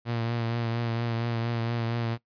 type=tone with vibrato; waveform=sawtooth; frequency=116.54 Hz; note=A#2; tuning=in tune; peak=-23 dBFS; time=0.05-2.18 s; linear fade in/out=50 ms; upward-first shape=triangle; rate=4.3 Hz; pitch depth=37 cents each way; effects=noise-tail reverb RT60 0.1 s tail -18 dB re dry + resampled to 11025 Hz